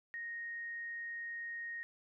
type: tone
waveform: sine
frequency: 1864.7 Hz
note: A#6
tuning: in tune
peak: -40 dBFS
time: 0.14-1.83 s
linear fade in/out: 0 ms
effects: none